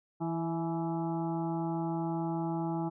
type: harmonic tone with a mistuned harmonic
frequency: 165 Hz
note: E3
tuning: 2 cents sharp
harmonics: 1 / 2 / 4 / 5 / 6 / 7 / 8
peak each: -34 / -34 / -43 / -38 / -49 / -50 / -51 dBFS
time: 0.2-2.9 s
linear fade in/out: 20 ms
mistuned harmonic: 5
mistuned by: +27 cents
effects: none